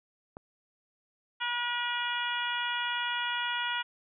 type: click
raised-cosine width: 1 ms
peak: -28 dBFS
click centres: 0.369 s
type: harmonic tone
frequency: 481.2 Hz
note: B4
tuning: 45 cents flat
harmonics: 2 / 3 / 4 / 5 / 6 / 7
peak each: -35 / -34 / -38 / -40 / -36 / -39 dBFS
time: 1.4-3.83 s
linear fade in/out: 20 ms
effects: none